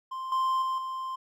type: tone with level steps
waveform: triangle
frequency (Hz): 1046.5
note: C6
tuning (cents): 0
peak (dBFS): -31 / -22 / -25 / -30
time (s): 0.11-1.16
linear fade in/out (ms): 10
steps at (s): 0.32 / 0.62 / 0.78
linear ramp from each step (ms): 2
effects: none